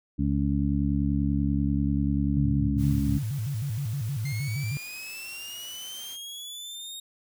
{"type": "harmonic tone", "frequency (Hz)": 70.3, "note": "C#2", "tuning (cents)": 25, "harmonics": [1, 2, 3, 4], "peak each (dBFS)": [-28, -28, -28, -28], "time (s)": [0.18, 3.19], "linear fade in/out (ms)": 20}
{"type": "tone with vibrato", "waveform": "sine", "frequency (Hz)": 124.3, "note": "B2", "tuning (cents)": 12, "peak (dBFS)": -27, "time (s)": [2.37, 4.77], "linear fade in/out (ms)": 0, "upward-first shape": "square", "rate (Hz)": 6.4, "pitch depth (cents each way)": 230}
{"type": "noise", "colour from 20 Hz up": "white", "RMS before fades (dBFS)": -47, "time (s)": [2.77, 6.18], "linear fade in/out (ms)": 50}
{"type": "linear sweep", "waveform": "sawtooth", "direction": "up", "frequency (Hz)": [2093, 3735], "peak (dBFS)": -34, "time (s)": [4.25, 7], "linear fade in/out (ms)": 5}
{"effects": []}